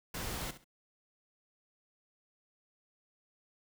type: noise with echo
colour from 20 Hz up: pink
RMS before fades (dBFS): -39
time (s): 0.14-0.51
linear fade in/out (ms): 5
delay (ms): 67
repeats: 2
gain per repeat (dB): -13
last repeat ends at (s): 0.644
effects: none